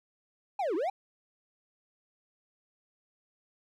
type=linear two-way sweep; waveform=triangle; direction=down then up; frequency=849 to 300.3 to 820 Hz; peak=-26 dBFS; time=0.59-0.9 s; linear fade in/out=5 ms; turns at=0.75 s; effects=none